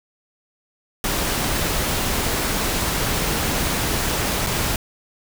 pink noise with dropouts, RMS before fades -22 dBFS, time 1.04-4.76 s, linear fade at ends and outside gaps 2 ms, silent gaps 4.465-4.469 s, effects none

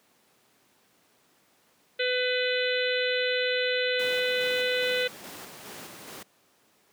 harmonic tone, 501 Hz, B4, 25 cents sharp, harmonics 1 / 3 / 4 / 5 / 6 / 7 / 8, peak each -27 / -32 / -33 / -34 / -35 / -35 / -36 dBFS, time 1.99-5.08 s, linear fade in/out 10 ms
pink noise with tremolo, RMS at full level -41 dBFS, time 3.99-6.23 s, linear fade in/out 5 ms, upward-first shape square, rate 2.4 Hz, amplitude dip 30%
effects pink hiss -64 dBFS RMS until 6.92 s + high-pass 200 Hz 12 dB/octave

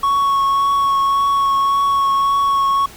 triangle tone with vibrato, 1108 Hz, C#6, 1 cent flat, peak -11 dBFS, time 0.03-2.86 s, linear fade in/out 5 ms, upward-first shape triangle, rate 1.8 Hz, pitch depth 15 cents each way, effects pink hiss -39 dBFS RMS until 2.96 s

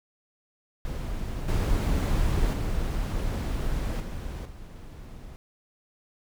brown noise with level steps, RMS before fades -32 / -24 / -28 / -34 / -42 dBFS, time 0.85-5.36 s, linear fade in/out 0 ms, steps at 1.48 / 2.53 / 4 / 4.45 s, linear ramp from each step 5 ms, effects none

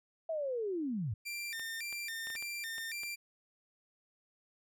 sine linear sweep, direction down, 664 to 91.2 Hz, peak -33 dBFS, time 0.29-1.14 s, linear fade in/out 5 ms
sawtooth tone with vibrato, 2071 Hz, C7, 18 cents flat, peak -35 dBFS, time 1.25-3.16 s, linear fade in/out 20 ms, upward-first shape square, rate 1.8 Hz, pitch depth 230 cents each way
clicks, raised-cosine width 0.3 ms, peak -33 dBFS, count 8, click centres 1.596 / 1.927 / 2.271 / 2.302 / 2.353 / 2.425 / 2.782 / 3.034 s
effects none

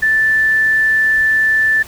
sine tone, 1760 Hz, A6, in tune, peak -10 dBFS, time 0.02-1.83 s, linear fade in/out 10 ms, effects pink hiss -36 dBFS RMS until 1.87 s

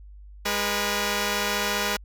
5% pulse tone pair together, 204.6 / 484.2 Hz, G#3 / B4, -26 / -34 cents, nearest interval octave + minor third, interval 1492 cents, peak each -15 dBFS, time 0.45-1.97 s, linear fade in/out 10 ms, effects added 50 Hz sine -42 dBFS peak until 2.04 s

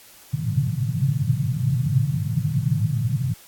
white band-pass noise, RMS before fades -22 dBFS, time 0.33-3.34 s, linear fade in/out 10 ms, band 110 to 150 Hz, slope 48 dB/octave, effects white hiss -48 dBFS RMS until 3.47 s + AAC 64 kbps

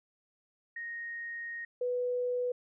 sine tone pair in turn, 1864.7 / 493.9 Hz, A#6 / B4, 0 / 0 cents, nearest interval octave + major seventh, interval 2300 cents, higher first, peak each -37 / -29 dBFS, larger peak second, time 0.76-1.65 / 1.81-2.52 s, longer first, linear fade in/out 5 ms, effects none

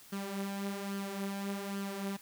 sawtooth tone with flanger, 198 Hz, G3, 18 cents sharp, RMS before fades -38 dBFS, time 0.12-2.17 s, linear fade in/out 10 ms, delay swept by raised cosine 0.64 to 6.34 ms, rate 1.2 Hz, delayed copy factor +0.55, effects white hiss -56 dBFS RMS until 2.21 s

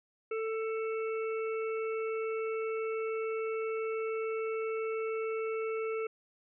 harmonic tone, 443.5 Hz, A4, 14 cents sharp, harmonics 1 / 3 / 5 / 6, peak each -32 / -42 / -46 / -48 dBFS, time 0.31-6.07 s, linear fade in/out 5 ms, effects none

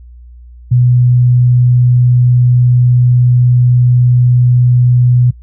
sine tone, 123.47 Hz, B2, in tune, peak -5 dBFS, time 0.71-5.31 s, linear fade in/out 10 ms, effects noise-tail reverb RT60 0.1 s tail -22 dB re dry + added 60 Hz sine -32 dBFS peak until 5.42 s

